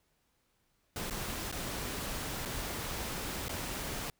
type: noise with dropouts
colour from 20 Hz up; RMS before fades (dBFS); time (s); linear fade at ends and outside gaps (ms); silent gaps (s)
pink; -38; 0.96-4.1; 1; 1.099-1.108 / 1.515-1.525 / 2.452-2.457 / 3.483-3.493
effects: pink hiss -75 dBFS RMS until 4.19 s